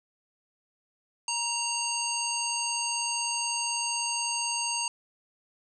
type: harmonic tone with a mistuned harmonic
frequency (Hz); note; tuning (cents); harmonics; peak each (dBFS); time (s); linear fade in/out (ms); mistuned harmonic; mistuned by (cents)
924; A#5; -16; 1 / 3 / 5 / 7 / 9; -34 / -34 / -34 / -34 / -34; 1.28-4.88; 2; 1; +32
effects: none